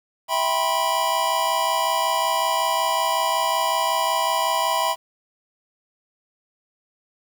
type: chord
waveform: square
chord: C major seventh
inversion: first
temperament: just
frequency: 654.1 / 784.9 / 981.1 / 1046.5 Hz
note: E5 / G5 / B5 / C6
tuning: -14 / +2 / -12 / 0 cents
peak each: -27 / -28 / -23 / -28 dBFS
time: 0.28-4.96 s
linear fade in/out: 50 ms
effects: 8-bit